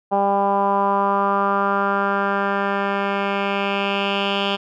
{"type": "tone with low-pass filter sweep", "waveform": "10% pulse", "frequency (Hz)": 198.9, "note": "G3", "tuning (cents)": 25, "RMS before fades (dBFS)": -20, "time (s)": [0.11, 4.57], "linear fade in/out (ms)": 20, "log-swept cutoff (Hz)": [810, 3200], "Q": 3.5, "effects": []}